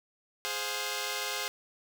5% pulse chord, F minor, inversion first, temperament equal with one note detuned, 415.3 / 523.3 / 709 Hz, Ab4 / C5 / F5, 0 / 0 / +26 cents, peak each -25 / -24 / -27 dBFS, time 0.45-1.48 s, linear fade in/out 0 ms, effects none

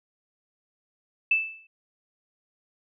sine tone with exponential decay, 2637 Hz, E7, in tune, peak -16 dBFS, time 1.31-1.67 s, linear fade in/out 5 ms, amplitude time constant 77 ms, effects none

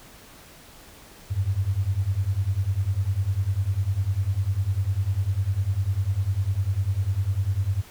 sine beating tone pair, 91.5 / 101.5 Hz, F#2 / G#2, -19 / -39 cents, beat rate 10 Hz, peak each -25 / -24 dBFS, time 1.3-7.82 s, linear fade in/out 20 ms, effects pink hiss -48 dBFS RMS until 7.9 s

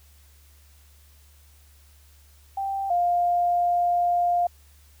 sine tone pair in turn, 784 / 702.4 Hz, G5 / F5, 0 / +10 cents, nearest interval major second, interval 190 cents, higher first, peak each -25 / -19 dBFS, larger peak second, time 2.57-2.9 / 2.9-4.47 s, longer second, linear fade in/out 5 ms, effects added 72 Hz sine -52 dBFS peak until 5 s + white hiss -59 dBFS RMS until 5 s

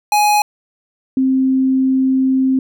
square / sine tone pair in turn, 835 / 263 Hz, G#5 / C4, +9 / +9 cents, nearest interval octave + minor sixth, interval 2000 cents, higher first, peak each -11 dBFS, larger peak neither, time 0.12-0.42 / 1.17-2.59 s, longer second, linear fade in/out 2 ms, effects none

